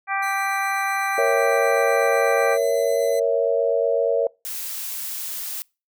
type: harmonic tone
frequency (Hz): 392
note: G4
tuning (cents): 0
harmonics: 2 / 3 / 4 / 5 / 6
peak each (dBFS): -25 / -27 / -28 / -29 / -30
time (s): 0.07-2.58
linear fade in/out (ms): 50
type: tone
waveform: 10% pulse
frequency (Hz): 2024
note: B6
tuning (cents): +42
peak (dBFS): -25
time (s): 0.22-3.2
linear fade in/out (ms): 10
type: chord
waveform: sine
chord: A# diminished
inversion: none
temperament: equal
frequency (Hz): 466.2 / 554.4 / 659.3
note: A#4 / C#5 / E5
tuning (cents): 0 / 0 / 0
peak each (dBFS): -21 / -21 / -23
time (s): 1.18-4.27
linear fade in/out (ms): 2
type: noise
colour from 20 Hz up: blue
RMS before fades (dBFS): -30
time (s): 4.45-5.62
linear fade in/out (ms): 0
effects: noise-tail reverb RT60 0.3 s tail -26 dB re dry